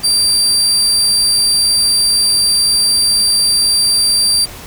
30% pulse tone, 4699 Hz, D8, in tune, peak -7 dBFS, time 0.03-4.46 s, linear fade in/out 20 ms, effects pink hiss -32 dBFS RMS until 4.66 s

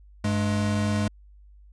square tone pair together, 99.11 / 210 Hz, G2 / G#3, +20 / +19 cents, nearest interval octave + minor second, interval 1299 cents, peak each -26 dBFS, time 0.24-1.08 s, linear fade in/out 5 ms, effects added 50 Hz sine -48 dBFS peak until 1.72 s + resampled to 22050 Hz

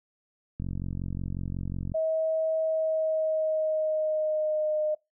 click train, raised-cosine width 5 ms, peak -21 dBFS, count 61, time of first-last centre 0.6-1.919 s, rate 45.5 Hz
sine tone with pitch glide, 639 to 611.9 Hz, D#5 to D#5, +46 to -29 cents, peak -24 dBFS, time 1.94-4.95 s, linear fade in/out 10 ms, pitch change -75 cents, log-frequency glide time 2.6-4.83 s
effects noise-tail reverb RT60 0.2 s tail -23 dB re dry

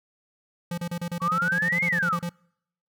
square tone bursts, 173.1 Hz, F3, 15 cents flat, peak -28 dBFS, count 16, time 0.71-2.293 s, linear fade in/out 5 ms, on 68 ms, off 33 ms
sine exponential two-way sweep, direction up then down, 1108.7 to 2221 to 1108.7 Hz, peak -22 dBFS, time 1.2-2.19 s, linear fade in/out 50 ms, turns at 1.85 s
effects noise-tail reverb RT60 0.7 s tail -26 dB re dry

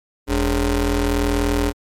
25% pulse ring-modulated tone, 123.47 Hz, B2, in tune, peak -10 dBFS, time 0.27-1.73 s, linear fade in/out 50 ms, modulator 165 Hz, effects MP3 64 kbps

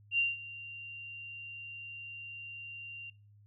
sine tone with ADSR envelope, 2772 Hz, F7, 14 cents flat, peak -24 dBFS, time 0.11-3.1 s, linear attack 73 ms, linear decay 180 ms, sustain -18 dB, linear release 4 ms, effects noise-tail reverb RT60 0.3 s tail -21 dB re dry + added 103 Hz sine -57 dBFS peak until 3.46 s

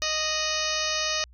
harmonic tone with a mistuned harmonic, 621 Hz, D#5, 3 cents flat, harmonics 1 / 2 / 3 / 4 / 5 / 6 / 7 / 8 / 9 / 10, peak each -34 / -34 / -34 / -34 / -34 / -34 / -34 / -34 / -34 / -34 dBFS, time 0.02-1.24 s, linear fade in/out 0 ms, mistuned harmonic 5, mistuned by -80 cents, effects added 60 Hz sine -49 dBFS peak until 1.33 s

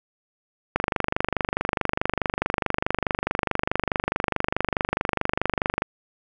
click train, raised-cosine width 0.5 ms, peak -6 dBFS, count 126, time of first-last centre 0.76-5.821 s, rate 24.7 Hz, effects none

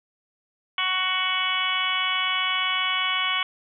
harmonic tone, 372.1 Hz, F#4, 10 cents sharp, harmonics 2 / 3 / 4 / 5 / 6 / 7 / 8 / 9, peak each -38 / -28 / -33 / -36 / -27 / -37 / -27 / -31 dBFS, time 0.78-3.43 s, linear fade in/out 2 ms, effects none

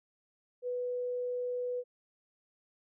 sine tone, 493.9 Hz, B4, in tune, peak -32 dBFS, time 0.62-1.84 s, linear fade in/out 50 ms, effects none

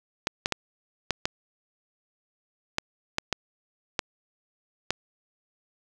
clicks, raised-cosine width 0.2 ms, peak -7 dBFS, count 10, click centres 0.271 / 0.459 / 0.523 / 1.107 / 1.255 / 2.784 / 3.184 / 3.327 / 3.992 / 4.906 s, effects none

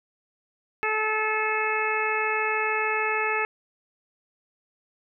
harmonic tone, 433.4 Hz, A4, 26 cents flat, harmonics 1 / 2 / 3 / 4 / 5 / 6, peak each -30 / -30 / -30 / -30 / -30 / -30 dBFS, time 0.83-3.45 s, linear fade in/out 0 ms, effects none

